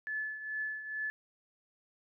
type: tone with tremolo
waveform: sine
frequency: 1729 Hz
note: A6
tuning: 31 cents flat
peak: -32 dBFS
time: 0.07-1.1 s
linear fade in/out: 0 ms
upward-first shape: triangle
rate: 2.3 Hz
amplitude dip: 70%
effects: none